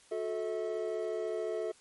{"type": "tone cluster", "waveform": "triangle", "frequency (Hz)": [362.9, 437.2, 645], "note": ["F#4", "A4", "E5"], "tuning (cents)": [-34, -11, -38], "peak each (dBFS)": [-36, -33, -36], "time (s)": [0.11, 1.72], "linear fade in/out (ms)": 10, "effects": ["white hiss -61 dBFS RMS until 1.8 s", "MP3 48 kbps"]}